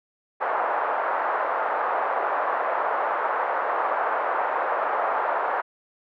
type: band-pass noise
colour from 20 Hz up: pink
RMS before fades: -25 dBFS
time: 0.4-5.62 s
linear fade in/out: 20 ms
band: 590 to 1400 Hz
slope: 24 dB/octave
effects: none